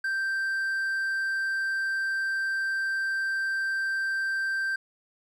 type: tone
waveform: triangle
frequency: 1568 Hz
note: G6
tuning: in tune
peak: -24 dBFS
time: 0.04-4.76 s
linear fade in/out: 5 ms
effects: none